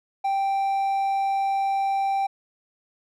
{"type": "tone with hard clipping", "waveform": "triangle", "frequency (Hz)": 784, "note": "G5", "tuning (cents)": 0, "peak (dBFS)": -22, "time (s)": [0.24, 2.27], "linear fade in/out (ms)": 10, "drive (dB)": 6, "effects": []}